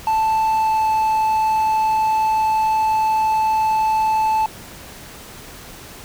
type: tone with pitch glide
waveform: triangle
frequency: 880 to 874.4 Hz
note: A5 to A5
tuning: 0 to -11 cents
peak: -13 dBFS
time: 0.07-4.46 s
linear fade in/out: 2 ms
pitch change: -11 cents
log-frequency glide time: 0.5-0.89 s
effects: pink hiss -38 dBFS RMS until 6.04 s